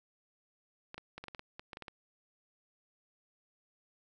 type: clicks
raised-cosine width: 0.3 ms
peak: -28 dBFS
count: 12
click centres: 0.944 / 0.98 / 1.18 / 1.24 / 1.283 / 1.348 / 1.394 / 1.595 / 1.732 / 1.771 / 1.823 / 1.882 s
effects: none